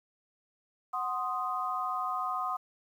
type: chord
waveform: sine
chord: C diminished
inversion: second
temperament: equal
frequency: 740 / 1046.5 / 1244.5 Hz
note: Gb5 / C6 / Eb6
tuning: 0 / 0 / 0 cents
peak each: -36 / -35 / -33 dBFS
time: 0.93-2.57 s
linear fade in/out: 10 ms
effects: 10-bit